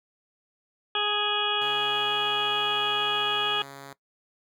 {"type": "harmonic tone", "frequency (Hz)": 415.9, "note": "G#4", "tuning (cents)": 2, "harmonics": [1, 2, 3, 4, 6, 7, 8], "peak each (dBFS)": [-34, -32, -31, -34, -34, -32, -28], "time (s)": [0.95, 3.62], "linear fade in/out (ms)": 2}
{"type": "tone", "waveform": "5% pulse", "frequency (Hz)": 138.59, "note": "C#3", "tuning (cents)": 0, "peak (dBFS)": -30, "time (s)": [1.61, 3.93], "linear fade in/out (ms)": 2}
{"effects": ["noise-tail reverb RT60 0.1 s tail -19 dB re dry"]}